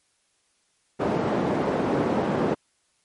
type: band-pass noise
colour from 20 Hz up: white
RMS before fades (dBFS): -24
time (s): 0.99-2.55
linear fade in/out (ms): 20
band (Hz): 160 to 520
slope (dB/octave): 12
effects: white hiss -68 dBFS RMS until 3.04 s + MP3 48 kbps